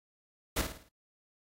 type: noise with echo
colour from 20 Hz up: pink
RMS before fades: -30 dBFS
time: 0.56-0.62 s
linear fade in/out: 10 ms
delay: 54 ms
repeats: 5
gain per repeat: -7 dB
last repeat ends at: 0.89 s
effects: AAC 48 kbps